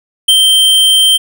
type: tone with ADSR envelope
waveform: square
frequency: 3134 Hz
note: G7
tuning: 1 cent flat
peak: -4 dBFS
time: 0.28-1.18 s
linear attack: 8 ms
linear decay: 55 ms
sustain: -2 dB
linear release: 20 ms
effects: none